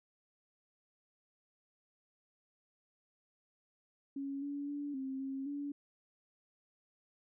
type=tone with pitch steps; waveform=sine; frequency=276.6 / 284.9 / 288.3 / 266.1 / 269.7 / 286 Hz; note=C#4 / C#4 / D4 / C4 / C#4 / D4; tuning=-4 / +48 / -32 / +29 / -47 / -46 cents; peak=-37 dBFS; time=4.16-5.72 s; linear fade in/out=5 ms; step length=260 ms; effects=none

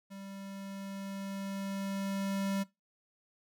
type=tone with level ramp; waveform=square; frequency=196 Hz; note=G3; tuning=in tune; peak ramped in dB=-45 to -31 dBFS; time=0.1-2.64 s; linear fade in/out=20 ms; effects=noise-tail reverb RT60 0.2 s tail -20 dB re dry

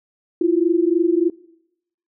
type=tone pair together; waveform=sine; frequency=330.4 / 353.7 Hz; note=E4 / F4; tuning=+4 / +22 cents; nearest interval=minor second; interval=118 cents; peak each=-17 dBFS; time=0.41-1.3 s; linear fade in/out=5 ms; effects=noise-tail reverb RT60 0.8 s tail -21 dB re dry

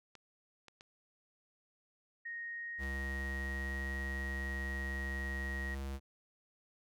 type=clicks; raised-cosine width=0.2 ms; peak=-36 dBFS; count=4; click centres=0.153 / 0.683 / 0.809 / 2.835 s
type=tone with pitch glide; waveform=sine; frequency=1864.7 to 1889.6 Hz; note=A#6 to A#6; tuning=0 to +23 cents; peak=-40 dBFS; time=2.25-5.75 s; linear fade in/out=10 ms; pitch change=+23 cents; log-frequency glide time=2.41-3.87 s
type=tone; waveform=square; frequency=68 Hz; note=C#2; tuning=33 cents flat; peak=-39 dBFS; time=2.78-6 s; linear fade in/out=50 ms
effects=none

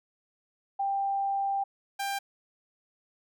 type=tone pair in turn; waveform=sine / sawtooth; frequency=790 / 793.5 Hz; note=G5 / G5; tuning=+13 / +21 cents; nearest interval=unison; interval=8 cents; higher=second; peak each=-26 dBFS; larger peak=neither; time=0.79-1.64 / 1.99-2.19 s; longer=first; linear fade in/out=10 ms; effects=none

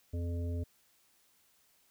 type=harmonic tone; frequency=85.8 Hz; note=F2; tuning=30 cents flat; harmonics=1 / 3 / 5 / 7; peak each=-33 / -43 / -47 / -50 dBFS; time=0.13-0.64 s; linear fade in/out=10 ms; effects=white hiss -69 dBFS RMS until 1.9 s

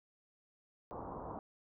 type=low-pass noise; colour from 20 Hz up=white; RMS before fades=-45 dBFS; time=0.91-1.39 s; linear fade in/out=0 ms; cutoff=1100 Hz; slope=48 dB/octave; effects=none

